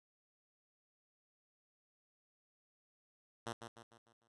5% pulse tone with echo, 116.1 Hz, A#2, 7 cents flat, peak -29 dBFS, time 3.46-3.53 s, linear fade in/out 10 ms, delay 150 ms, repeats 5, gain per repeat -7 dB, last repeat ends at 4.28 s, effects resampled to 24000 Hz

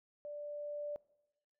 sine tone with level ramp, 587.3 Hz, D5, in tune, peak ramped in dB -42 to -37 dBFS, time 0.25-0.96 s, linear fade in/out 0 ms, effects noise-tail reverb RT60 1.0 s tail -22 dB re dry

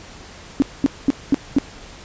sine tone bursts, 277.2 Hz, C#4, in tune, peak -10 dBFS, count 5, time 0.6-1.585 s, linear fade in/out 0 ms, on 21 ms, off 220 ms, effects pink hiss -40 dBFS RMS until 2.04 s + resampled to 16000 Hz

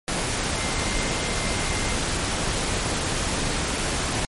sine tone in noise, 2093 Hz, C7, in tune, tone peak -35 dBFS, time 0.57-1.95 s, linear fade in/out 0 ms, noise pink, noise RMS -25 dBFS, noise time 0.08-4.25 s, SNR -13 dB, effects MP3 48 kbps

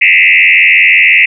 sine tone with frequency modulation, 2346 Hz, D7, 2 cents flat, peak -3 dBFS, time 0.01-1.26 s, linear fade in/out 10 ms, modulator 85.7 Hz, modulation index 4.4, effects none

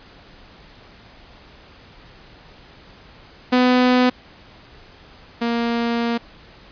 sawtooth tone pair in turn, 250.7 / 234.3 Hz, B3 / A#3, +26 / +9 cents, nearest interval minor second, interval 117 cents, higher first, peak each -9 / -15 dBFS, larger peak first, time 3.52-4.1 / 5.41-6.18 s, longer second, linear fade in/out 10 ms, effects pink hiss -46 dBFS RMS until 6.71 s + resampled to 11025 Hz

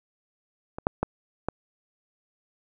clicks, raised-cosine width 1 ms, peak -20 / -7 / -10 / -12 dBFS, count 4, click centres 0.785 / 0.869 / 1.03 / 1.486 s, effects none

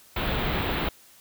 pink band-stop noise, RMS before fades -27 dBFS, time 0.16-0.89 s, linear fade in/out 5 ms, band 3900 to 16000 Hz, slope 48 dB/octave, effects white hiss -54 dBFS RMS until 1.2 s

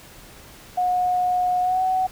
sine tone with pitch glide, 725 to 748.4 Hz, F#5 to F#5, -35 to +20 cents, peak -18 dBFS, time 0.77-2.07 s, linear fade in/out 10 ms, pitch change +55 cents, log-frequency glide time 1.61-1.81 s, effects pink hiss -45 dBFS RMS until 2.11 s

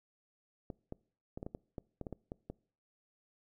clicks, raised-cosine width 2 ms, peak -28 dBFS, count 12, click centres 0.702 / 0.924 / 1.375 / 1.429 / 1.465 / 1.549 / 1.782 / 2.013 / 2.068 / 2.127 / 2.319 / 2.5 s, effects noise-tail reverb RT60 0.5 s tail -24 dB re dry

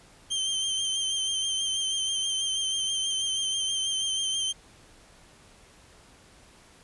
sawtooth tone with vibrato, 3136 Hz, G7, in tune, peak -23 dBFS, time 0.3-4.53 s, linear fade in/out 20 ms, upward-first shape triangle, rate 6.2 Hz, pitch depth 39 cents each way, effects pink hiss -55 dBFS RMS until 6.83 s + resampled to 24000 Hz

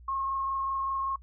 sine tone with frequency modulation, 1081 Hz, C#6, 44 cents flat, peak -28 dBFS, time 0.08-1.16 s, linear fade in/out 5 ms, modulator 25.2 Hz, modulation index 0.59, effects noise-tail reverb RT60 0.1 s tail -24 dB re dry + added 60 Hz sine -48 dBFS peak until 1.22 s

